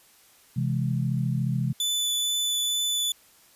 sine chord, C augmented, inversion none, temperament equal, 130.81 / 164.81 / 207.7 Hz, C3 / E3 / G#3, 0 / 0 / 0 cents, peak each -25 / -29 / -31 dBFS, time 0.56-1.73 s, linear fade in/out 10 ms
sawtooth tone with vibrato, 3489 Hz, A7, 15 cents flat, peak -21 dBFS, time 1.8-3.12 s, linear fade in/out 2 ms, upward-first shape triangle, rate 2.2 Hz, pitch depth 8 cents each way
effects white hiss -57 dBFS RMS until 3.55 s + resampled to 32000 Hz

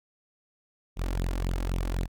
sawtooth tone with flanger, 44.26 Hz, F1, 24 cents sharp, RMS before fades -29 dBFS, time 0.96-2.08 s, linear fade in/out 50 ms, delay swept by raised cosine 0.27 to 3.67 ms, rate 3.8 Hz, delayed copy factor +0.75, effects none

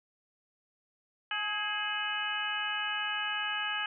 harmonic tone with a mistuned harmonic, 422.9 Hz, G#4, 31 cents sharp, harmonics 2 / 3 / 4 / 5 / 6 / 7, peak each -40 / -39 / -35 / -44 / -38 / -36 dBFS, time 1.31-3.86 s, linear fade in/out 2 ms, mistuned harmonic 4, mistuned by -45 cents, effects none

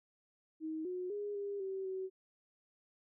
sine tone with pitch steps, 315.9 / 363.6 / 411.3 / 403.1 / 384 / 377.9 Hz, D#4 / F#4 / G#4 / G4 / G4 / F#4, +26 / -30 / -17 / +48 / -36 / +37 cents, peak -37 dBFS, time 0.6-2.1 s, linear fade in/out 50 ms, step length 250 ms, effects none

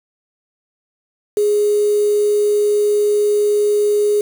sine tone with quantisation, 415.3 Hz, G#4, in tune, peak -12 dBFS, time 1.37-4.21 s, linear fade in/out 2 ms, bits 5, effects none

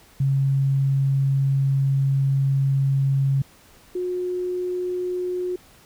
sine tone pair in turn, 136.6 / 361.4 Hz, C#3 / F#4, -25 / -41 cents, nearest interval octave + perfect fourth, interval 1684 cents, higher second, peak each -17 / -23 dBFS, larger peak first, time 0.2-3.42 / 3.95-5.56 s, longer first, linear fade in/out 5 ms, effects pink hiss -52 dBFS RMS until 5.85 s

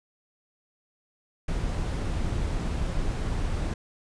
brown noise, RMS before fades -28 dBFS, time 1.48-3.74 s, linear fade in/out 5 ms, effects resampled to 22050 Hz

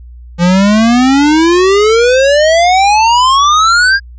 square exponential sweep, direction up, 170 to 1636 Hz, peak -6 dBFS, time 0.38-4 s, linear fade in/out 50 ms, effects added 60 Hz sine -29 dBFS peak until 4.18 s + resampled to 16000 Hz

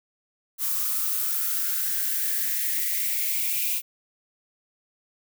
violet noise with high-pass filter sweep, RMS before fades -26 dBFS, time 0.58-3.82 s, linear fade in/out 50 ms, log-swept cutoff 1100 to 2500 Hz, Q 6.2, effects none

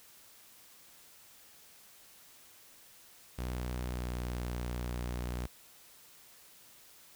sawtooth tone with pitch glide, 61.74 to 60.71 Hz, B1 to B1, 0 to -29 cents, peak -31 dBFS, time 3.38-5.47 s, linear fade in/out 10 ms, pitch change -29 cents, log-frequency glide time 3.85-4.05 s, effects white hiss -58 dBFS RMS until 7.15 s

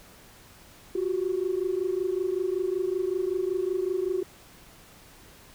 sine tone pair together, 357.7 / 383 Hz, F4 / G4, +41 / -40 cents, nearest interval minor second, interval 119 cents, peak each -27 dBFS, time 0.95-4.23 s, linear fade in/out 5 ms, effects tanh soft clip ceiling -18 dBFS + pink hiss -52 dBFS RMS until 5.54 s

